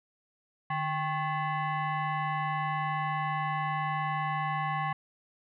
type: tone with frequency modulation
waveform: sine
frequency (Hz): 150.8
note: D3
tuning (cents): +46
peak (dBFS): -28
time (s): 0.7-4.93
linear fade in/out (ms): 5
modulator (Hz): 939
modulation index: 1.6
effects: none